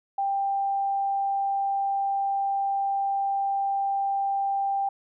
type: tone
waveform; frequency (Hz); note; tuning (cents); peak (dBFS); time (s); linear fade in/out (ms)
sine; 790; G5; +13; -23; 0.18-4.89; 5
effects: none